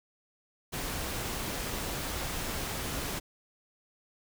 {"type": "noise", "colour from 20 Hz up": "pink", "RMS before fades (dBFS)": -35, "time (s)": [0.72, 3.2], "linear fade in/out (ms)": 20, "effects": []}